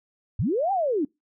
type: linear two-way sweep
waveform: sine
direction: up then down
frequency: 71.4 to 811 to 262.9 Hz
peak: -21 dBFS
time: 0.39-1.05 s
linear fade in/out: 5 ms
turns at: 0.72 s
effects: noise-tail reverb RT60 0.2 s tail -26 dB re dry